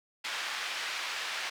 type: band-pass noise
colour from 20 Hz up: pink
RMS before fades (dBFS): -36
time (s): 0.24-1.5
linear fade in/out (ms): 10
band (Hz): 1400 to 4200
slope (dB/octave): 12
effects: none